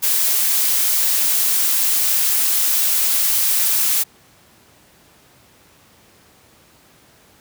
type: noise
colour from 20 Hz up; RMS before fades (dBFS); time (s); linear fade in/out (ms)
blue; -17; 0.02-4.04; 20
effects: pink hiss -51 dBFS RMS until 7.4 s + high-pass 80 Hz 12 dB/octave